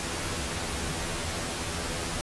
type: noise with comb filter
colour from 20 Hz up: pink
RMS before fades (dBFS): -32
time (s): 0-2.21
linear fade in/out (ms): 0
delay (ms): 12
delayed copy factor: +0.9
effects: resampled to 24000 Hz